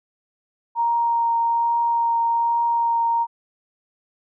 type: tone with vibrato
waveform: sine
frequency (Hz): 932.3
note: A#5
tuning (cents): 0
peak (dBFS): -17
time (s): 0.75-3.27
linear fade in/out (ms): 50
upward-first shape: triangle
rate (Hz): 1.2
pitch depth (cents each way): 10
effects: none